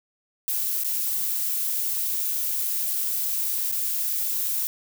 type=noise with dropouts; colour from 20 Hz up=violet; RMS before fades=-26 dBFS; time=0.48-4.67 s; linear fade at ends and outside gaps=0 ms; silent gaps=0.836-0.846 / 3.715-3.723 s; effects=none